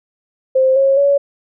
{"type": "tone with pitch steps", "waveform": "sine", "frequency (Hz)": [524, 543.4, 563.6], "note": ["C5", "C#5", "C#5"], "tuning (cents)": [2, -35, 29], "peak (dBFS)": -9, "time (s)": [0.55, 1.18], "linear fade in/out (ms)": 10, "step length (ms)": 210, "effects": []}